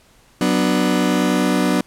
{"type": "chord", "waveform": "35% pulse", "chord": "B minor", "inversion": "second", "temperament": "just", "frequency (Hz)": [185.21, 246.9, 296.3], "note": ["F#3", "B3", "D4"], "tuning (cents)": [2, 0, 15], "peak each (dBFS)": -18, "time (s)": [0.41, 1.81], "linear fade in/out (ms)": 2, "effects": ["pink hiss -53 dBFS RMS until 1.86 s", "low-pass 12000 Hz 12 dB/octave"]}